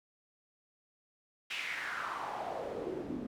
pink noise with band-pass filter sweep, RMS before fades -39 dBFS, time 1.5-3.27 s, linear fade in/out 10 ms, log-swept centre 2800 to 230 Hz, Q 3.6, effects none

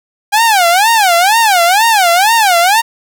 sawtooth tone with vibrato, 793 Hz, G5, 20 cents sharp, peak -3 dBFS, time 0.32-2.82 s, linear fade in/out 20 ms, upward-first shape sine, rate 2.1 Hz, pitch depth 270 cents each way, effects none

